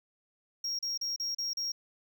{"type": "tone bursts", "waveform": "triangle", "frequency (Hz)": 5588, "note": "F8", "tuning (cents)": 0, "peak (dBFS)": -30, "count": 6, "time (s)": [0.64, 1.72], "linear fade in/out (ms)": 5, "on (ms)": 150, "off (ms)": 36, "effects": []}